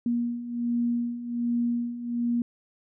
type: beating tone pair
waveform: sine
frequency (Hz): 237.1 / 238.4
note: A#3 / A#3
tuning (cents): +30 / +39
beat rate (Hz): 1.3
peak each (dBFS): -31 / -26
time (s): 0.06-2.42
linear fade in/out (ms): 2
effects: none